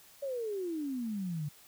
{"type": "exponential sweep", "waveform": "sine", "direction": "down", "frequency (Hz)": [572, 142.6], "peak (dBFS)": -33, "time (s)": [0.22, 1.49], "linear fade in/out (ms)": 10, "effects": ["white hiss -58 dBFS RMS until 1.67 s"]}